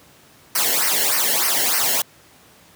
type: noise with flanger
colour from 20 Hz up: white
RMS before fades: -19 dBFS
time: 0.55-2.02 s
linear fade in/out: 5 ms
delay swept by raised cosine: 0.27 to 0.85 ms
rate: 3.3 Hz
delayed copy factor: -0.85
effects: pink hiss -50 dBFS RMS until 2.75 s + high-pass 100 Hz 12 dB/octave